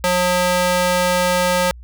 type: tone with high-pass filter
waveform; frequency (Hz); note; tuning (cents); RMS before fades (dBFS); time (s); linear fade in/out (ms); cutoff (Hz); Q
square; 180; F#3; -47; -17; 0.04-1.71; 0; 460; 0.86
effects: added 60 Hz sine -35 dBFS peak until 1.83 s